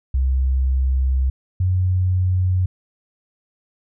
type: tone pair in turn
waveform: sine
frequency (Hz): 65.41 / 91.86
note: C2 / F#2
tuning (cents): 0 / -12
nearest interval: tritone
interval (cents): 588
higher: second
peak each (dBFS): -15 / -15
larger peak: neither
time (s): 0.14-1.3 / 1.6-2.66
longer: first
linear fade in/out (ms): 5
effects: none